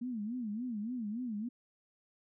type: tone with vibrato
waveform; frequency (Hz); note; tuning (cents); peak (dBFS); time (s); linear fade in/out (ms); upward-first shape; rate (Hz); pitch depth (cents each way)
sine; 228.3; A#3; -36; -35; 0.01-1.49; 10; sine; 3.5; 190
effects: none